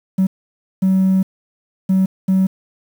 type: tone bursts at uneven times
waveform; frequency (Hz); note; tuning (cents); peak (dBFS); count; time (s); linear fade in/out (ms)
triangle; 189.5; F#3; +42; -8; 4; 0.18-0.27 / 0.82-1.23 / 1.89-2.06 / 2.28-2.47; 10
effects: tanh soft clip ceiling -7 dBFS + 7-bit